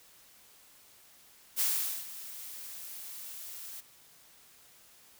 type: noise with ADSR envelope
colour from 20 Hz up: blue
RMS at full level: -28 dBFS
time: 1.56-3.81 s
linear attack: 43 ms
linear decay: 440 ms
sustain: -16 dB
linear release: 13 ms
effects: white hiss -59 dBFS RMS until 5.19 s